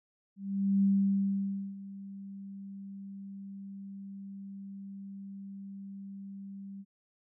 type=tone with ADSR envelope; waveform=sine; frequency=196.7 Hz; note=G3; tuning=6 cents sharp; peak=-22 dBFS; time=0.36-6.85 s; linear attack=470 ms; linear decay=920 ms; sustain=-19 dB; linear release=46 ms; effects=none